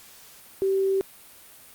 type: tone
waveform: sine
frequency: 386.8 Hz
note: G4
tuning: 23 cents flat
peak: -20 dBFS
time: 0.62-1.01 s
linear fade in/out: 0 ms
effects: white hiss -49 dBFS RMS until 1.74 s + Opus 48 kbps